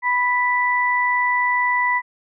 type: tone pair together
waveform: sine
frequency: 987.8 / 1975.6 Hz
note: B5 / B6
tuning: 0 / 0 cents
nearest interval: octave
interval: 1200 cents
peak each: -19 dBFS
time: 0.02-2.02 s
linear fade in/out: 50 ms
effects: none